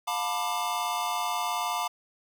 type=chord; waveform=square; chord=B half-diminished seventh; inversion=second; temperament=just; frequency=711.2 / 889 / 987.8 / 1185.3 Hz; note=F5 / A5 / B5 / D6; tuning=+31 / +18 / 0 / +16 cents; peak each=-34 dBFS; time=0.07-1.88 s; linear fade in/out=10 ms; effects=none